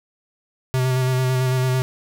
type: tone with vibrato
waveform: square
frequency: 128.8 Hz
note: C3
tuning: 27 cents flat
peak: -18 dBFS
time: 0.74-1.82 s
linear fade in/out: 0 ms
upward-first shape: square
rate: 9 Hz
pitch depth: 17 cents each way
effects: none